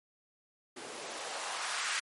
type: noise with band-pass filter sweep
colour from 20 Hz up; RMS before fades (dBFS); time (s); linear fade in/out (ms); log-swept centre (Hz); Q
blue; -38; 0.76-2; 10; 320 to 1600; 1.5
effects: MP3 48 kbps